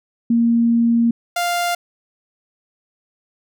sine / sawtooth tone pair in turn, 233.1 / 698.5 Hz, A#3 / F5, 0 / 0 cents, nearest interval octave + perfect fifth, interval 1900 cents, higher second, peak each -12 / -14 dBFS, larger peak first, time 0.3-1.11 / 1.36-1.75 s, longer first, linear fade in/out 5 ms, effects none

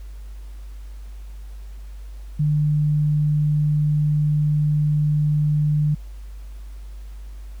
sine tone, 150 Hz, D3, 37 cents sharp, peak -16 dBFS, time 2.39-5.95 s, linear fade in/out 10 ms, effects added 50 Hz sine -33 dBFS peak until 7.6 s + pink hiss -55 dBFS RMS until 7.6 s

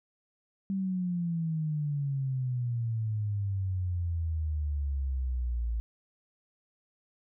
sine exponential sweep, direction down, 196 to 56 Hz, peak -28 dBFS, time 0.7-5.8 s, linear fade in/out 0 ms, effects none

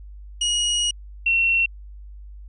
sawtooth / sine tone pair in turn, 2893 / 2719 Hz, F#7 / F7, -40 / -47 cents, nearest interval minor second, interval 107 cents, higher first, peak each -16 dBFS, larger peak neither, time 0.41-0.91 / 1.26-1.66 s, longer first, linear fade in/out 5 ms, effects added 50 Hz sine -37 dBFS peak until 2.48 s + resampled to 22050 Hz

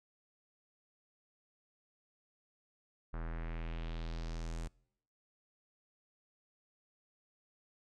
square tone with low-pass filter sweep, 41.2 Hz, E1, in tune, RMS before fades -40 dBFS, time 3.13-4.68 s, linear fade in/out 10 ms, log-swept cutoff 1400 to 8600 Hz, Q 2, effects noise-tail reverb RT60 0.8 s tail -26 dB re dry

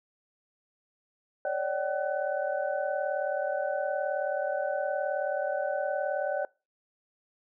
sine tone cluster, 558 / 597 / 764 / 1502 Hz, C#5 / D5 / G5 / F#6, +11 / +28 / -45 / +26 cents, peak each -32 / -31 / -34 / -38 dBFS, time 1.45-6.45 s, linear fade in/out 2 ms, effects noise-tail reverb RT60 0.3 s tail -24 dB re dry

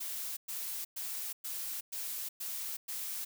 blue noise bursts, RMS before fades -39 dBFS, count 7, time 0-3.25 s, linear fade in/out 10 ms, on 370 ms, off 110 ms, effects none

